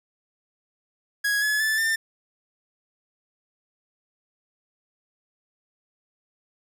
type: tone with pitch steps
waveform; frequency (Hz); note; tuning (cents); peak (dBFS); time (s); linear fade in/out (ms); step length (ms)
45% pulse; 1661.2 / 1704.9 / 1749.8 / 1795.9; G#6 / G#6 / A6 / A6; 0 / +45 / -10 / +35; -21; 1.24-1.96; 10; 180
effects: none